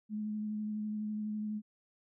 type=tone with vibrato; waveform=sine; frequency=212.5 Hz; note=G#3; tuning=40 cents sharp; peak=-34 dBFS; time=0.09-1.62 s; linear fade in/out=50 ms; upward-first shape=sine; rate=12 Hz; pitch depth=15 cents each way; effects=none